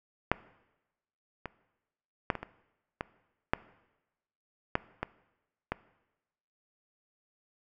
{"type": "clicks", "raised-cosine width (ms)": 0.5, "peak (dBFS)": [-8, -21, -10, -21, -23, -17, -9, -10, -16, -15], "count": 10, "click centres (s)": [0.316, 1.457, 2.302, 2.353, 2.43, 3.009, 3.535, 4.754, 5.03, 5.72], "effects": ["noise-tail reverb RT60 1.0 s tail -19 dB re dry"]}